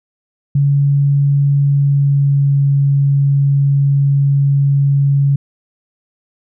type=tone with pitch glide; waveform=sine; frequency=141.2 to 139.9 Hz; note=C#3 to C#3; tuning=+32 to +16 cents; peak=-9 dBFS; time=0.55-5.36 s; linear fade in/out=5 ms; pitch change=-16 cents; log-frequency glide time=1.61-2.67 s; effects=none